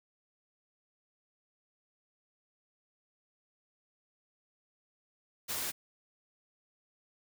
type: noise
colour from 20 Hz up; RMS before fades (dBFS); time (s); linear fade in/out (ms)
white; -36; 5.48-5.72; 20
effects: none